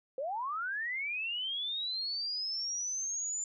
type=linear sweep; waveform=sine; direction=up; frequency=501 to 7140 Hz; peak=-33 dBFS; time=0.18-3.44 s; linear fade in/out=2 ms; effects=none